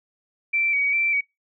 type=tone with vibrato; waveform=sine; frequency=2300 Hz; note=D7; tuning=37 cents flat; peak=-19 dBFS; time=0.53-1.21 s; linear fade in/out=10 ms; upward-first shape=square; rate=2.5 Hz; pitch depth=31 cents each way; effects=noise-tail reverb RT60 0.2 s tail -24 dB re dry